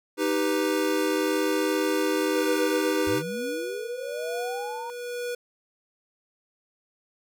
square chord, Eb augmented, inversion none, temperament equal, 311.1 / 392 / 493.9 Hz, Eb4 / G4 / B4, 0 / 0 / 0 cents, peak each -27 / -28 / -29 dBFS, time 0.17-3.23 s, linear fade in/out 50 ms
square tone with tremolo, 485.8 Hz, B4, 29 cents flat, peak -29 dBFS, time 2.35-5.35 s, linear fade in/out 5 ms, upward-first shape triangle, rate 1.1 Hz, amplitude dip 65%
sine linear sweep, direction up, 85.1 to 943 Hz, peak -33 dBFS, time 3.07-4.9 s, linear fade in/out 0 ms
effects none

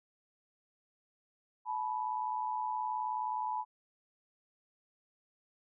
sine tone pair together, 864 / 983.1 Hz, A5 / B5, -32 / -8 cents, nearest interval major second, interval 224 cents, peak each -36 / -35 dBFS, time 1.65-3.65 s, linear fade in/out 50 ms, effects none

